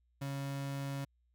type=tone; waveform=35% pulse; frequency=138.6 Hz; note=C#3; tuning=in tune; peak=-35 dBFS; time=0.21-1.05 s; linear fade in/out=10 ms; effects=added 60 Hz sine -70 dBFS peak until 1.34 s